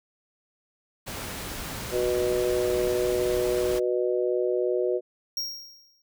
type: noise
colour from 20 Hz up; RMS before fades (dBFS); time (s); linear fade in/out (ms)
pink; -35; 1.06-3.8; 20
type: harmonic tone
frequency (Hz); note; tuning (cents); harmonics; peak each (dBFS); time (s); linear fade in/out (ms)
122.8; B2; -9; 3 / 4 / 5; -25 / -27 / -30; 1.91-5.01; 50
type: tone with exponential decay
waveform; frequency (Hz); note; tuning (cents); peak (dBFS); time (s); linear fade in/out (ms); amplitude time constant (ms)
square; 5588; F8; 0; -26; 5.37-6.02; 2; 140
effects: none